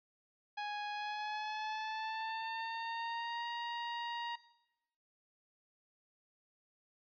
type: tone with pitch glide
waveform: sawtooth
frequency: 830.6 to 943.1 Hz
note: G#5 to A#5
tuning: 0 to +20 cents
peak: -34 dBFS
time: 0.57-4.36 s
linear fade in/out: 10 ms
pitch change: +220 cents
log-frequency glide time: 0.92-3.46 s
effects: noise-tail reverb RT60 0.9 s tail -19 dB re dry + resampled to 11025 Hz